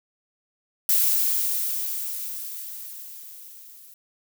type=noise with level ramp; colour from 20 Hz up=violet; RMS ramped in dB=-19 to -48 dBFS; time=0.89-3.94 s; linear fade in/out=2 ms; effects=none